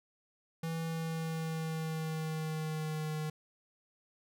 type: tone with pitch glide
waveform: square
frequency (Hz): 163.6 to 154.51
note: E3 to D#3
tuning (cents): -13 to -12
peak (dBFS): -35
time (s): 0.63-3.3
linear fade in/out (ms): 5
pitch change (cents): -99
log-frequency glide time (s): 0.87-3.18
effects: none